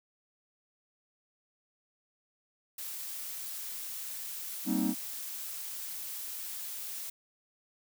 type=noise; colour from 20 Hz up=blue; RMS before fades=-40 dBFS; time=2.78-7.1 s; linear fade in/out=5 ms
type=chord; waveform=triangle; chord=C minor seventh; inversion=second; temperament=equal; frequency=196 / 233.1 / 261.6 / 311.1 Hz; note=G3 / Bb3 / C4 / Eb4; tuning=0 / 0 / 0 / 0 cents; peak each=-31 dBFS; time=4.65-4.95 s; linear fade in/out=50 ms
effects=none